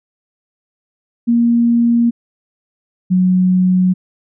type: tone pair in turn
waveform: sine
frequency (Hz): 235.3 / 183.72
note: A#3 / F#3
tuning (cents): +16 / -12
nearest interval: major third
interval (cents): 428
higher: first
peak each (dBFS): -9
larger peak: neither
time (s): 1.27-2.11 / 3.1-3.94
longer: neither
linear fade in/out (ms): 20
effects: none